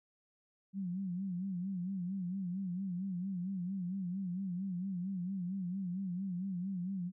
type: tone with vibrato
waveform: sine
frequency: 185.4 Hz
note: F#3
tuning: 4 cents sharp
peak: -35 dBFS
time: 0.73-7.12 s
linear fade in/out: 50 ms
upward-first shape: sine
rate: 4.4 Hz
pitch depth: 110 cents each way
effects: none